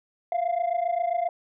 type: tone pair together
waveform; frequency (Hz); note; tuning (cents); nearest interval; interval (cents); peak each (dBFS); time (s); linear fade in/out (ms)
sine; 680 / 707.5; F5 / F5; -46 / +22; minor second; 68; -24; 0.32-1.29; 2
effects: tanh soft clip ceiling -20 dBFS